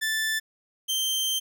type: tone pair in turn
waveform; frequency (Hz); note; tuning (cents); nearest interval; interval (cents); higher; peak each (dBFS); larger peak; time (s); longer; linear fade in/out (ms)
sawtooth; 1760 / 3136; A6 / G7; 0 / 0; minor seventh; 1000; second; -21; neither; 0.01-0.4 / 0.88-1.4; second; 20
effects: none